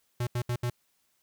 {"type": "tone bursts at uneven times", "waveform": "square", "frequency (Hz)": 121.5, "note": "B2", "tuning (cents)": -28, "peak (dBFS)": -28, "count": 4, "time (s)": [[0.2, 0.27], [0.35, 0.42], [0.49, 0.56], [0.63, 0.7]], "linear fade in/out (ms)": 5, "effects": ["white hiss -72 dBFS RMS until 1.22 s"]}